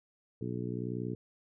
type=harmonic tone; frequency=60.8 Hz; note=B1; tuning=26 cents flat; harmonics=2 / 3 / 4 / 5 / 6 / 7; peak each=-38 / -40 / -41 / -42 / -43 / -43 dBFS; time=0.41-1.15 s; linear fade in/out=5 ms; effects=none